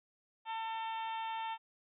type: harmonic tone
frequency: 448.4 Hz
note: A4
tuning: 33 cents sharp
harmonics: 2 / 3 / 4 / 5 / 6 / 7 / 8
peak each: -37 / -50 / -51 / -53 / -51 / -52 / -54 dBFS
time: 0.45-1.58 s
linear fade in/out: 50 ms
effects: none